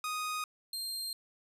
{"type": "tone pair in turn", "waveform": "sawtooth", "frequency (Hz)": [1244.5, 4186], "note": ["D#6", "C8"], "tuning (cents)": [0, 0], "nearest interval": "octave + major sixth", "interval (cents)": 2100, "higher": "second", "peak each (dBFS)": [-30, -33], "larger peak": "first", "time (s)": [[0.04, 0.44], [0.73, 1.13]], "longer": "neither", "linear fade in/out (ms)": 2, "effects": ["resampled to 32000 Hz"]}